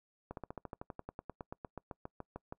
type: slowing click train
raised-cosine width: 1 ms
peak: -28 dBFS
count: 22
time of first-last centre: 0.31-2.525 s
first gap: 62 ms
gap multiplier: 1.05
effects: noise-tail reverb RT60 0.1 s tail -25 dB re dry